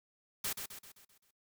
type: noise with echo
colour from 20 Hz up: white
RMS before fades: -36 dBFS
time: 0.44-0.53 s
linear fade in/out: 5 ms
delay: 130 ms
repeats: 6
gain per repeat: -6 dB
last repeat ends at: 1.31 s
effects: noise-tail reverb RT60 0.1 s tail -21 dB re dry